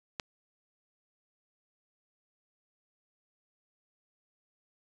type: click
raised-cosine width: 0.2 ms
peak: -16 dBFS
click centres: 0.198 s
effects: resampled to 22050 Hz